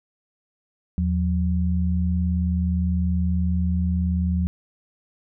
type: tone pair together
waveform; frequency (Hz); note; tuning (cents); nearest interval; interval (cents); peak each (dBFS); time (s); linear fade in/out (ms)
sine; 80.5 / 179.88; E2 / F#3; -41 / -49; octave + major second; 1392; -21 / -23; 0.98-4.47; 0
effects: none